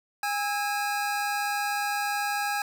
25% pulse tone pair together, 818.9 / 1300 Hz, G#5 / E6, -25 / -24 cents, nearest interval minor sixth, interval 801 cents, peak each -23 / -32 dBFS, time 0.23-2.62 s, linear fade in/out 2 ms, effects none

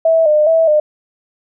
sine tone with vibrato, 628 Hz, D#5, 16 cents sharp, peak -8 dBFS, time 0.05-0.8 s, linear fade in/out 5 ms, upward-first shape square, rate 2.4 Hz, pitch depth 64 cents each way, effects none

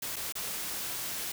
white noise with dropouts, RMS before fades -36 dBFS, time 0.02-1.32 s, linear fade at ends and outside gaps 5 ms, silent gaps 0.16-0.164 / 0.324-0.353 s, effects none

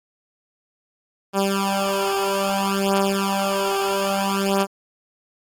10% pulse beating tone pair, 196 / 196.61 Hz, G3 / G3, 0 / +5 cents, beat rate 0.61 Hz, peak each -14 dBFS, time 1.33-4.67 s, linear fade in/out 50 ms, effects AAC 64 kbps

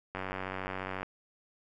click train, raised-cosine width 0.5 ms, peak -21 dBFS, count 84, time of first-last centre 0.15-1.03 s, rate 94.3 Hz, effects none

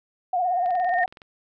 sine tone with vibrato, 720 Hz, F#5, 47 cents flat, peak -20 dBFS, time 0.33-1.06 s, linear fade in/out 5 ms, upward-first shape triangle, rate 17 Hz, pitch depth 88 cents each way
sine tone with exponential growth, 1834 Hz, A#6, 29 cents flat, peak -21 dBFS, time 0.44-1.04 s, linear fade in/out 2 ms, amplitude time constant 130 ms
click train, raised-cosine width 0.3 ms, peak -28 dBFS, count 13, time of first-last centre 0.66-1.218 s, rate 21.5 Hz
effects none

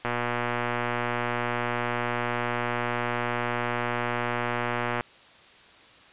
click train, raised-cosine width 0.5 ms, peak -12 dBFS, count 596, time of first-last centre 0.05-5.008 s, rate 120 Hz, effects white hiss -52 dBFS RMS until 6.12 s + resampled to 8000 Hz

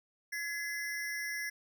square ring-modulated tone, 1864.7 Hz, A#6, in tune, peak -33 dBFS, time 0.32-1.5 s, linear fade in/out 10 ms, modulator 175 Hz, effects none

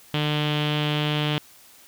sawtooth tone with low-pass filter, 149.8 Hz, D3, 35 cents sharp, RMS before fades -24 dBFS, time 0.14-1.38 s, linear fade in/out 0 ms, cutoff 3200 Hz, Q 5.6, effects white hiss -51 dBFS RMS until 1.87 s

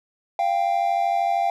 triangle tone pair together, 694 / 787 Hz, F5 / G5, -11 / +7 cents, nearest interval major second, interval 218 cents, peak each -20 dBFS, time 0.39-1.5 s, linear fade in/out 2 ms, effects none

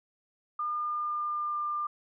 sine tone with pitch glide, 1209 to 1196.5 Hz, D6 to D6, +50 to +32 cents, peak -29 dBFS, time 0.59-1.87 s, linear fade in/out 5 ms, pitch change -18 cents, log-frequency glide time 0.78-1.62 s, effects none

